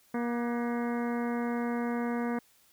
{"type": "harmonic tone with a mistuned harmonic", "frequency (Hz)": 238, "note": "A#3", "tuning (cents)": 36, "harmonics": [1, 2, 3, 4, 5, 6, 7, 8, 9], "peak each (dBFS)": [-30, -36, -40, -42, -44, -46, -47, -48, -49], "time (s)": [0.14, 2.39], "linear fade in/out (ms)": 5, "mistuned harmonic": 6, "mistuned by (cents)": 77, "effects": ["white hiss -64 dBFS RMS until 2.72 s"]}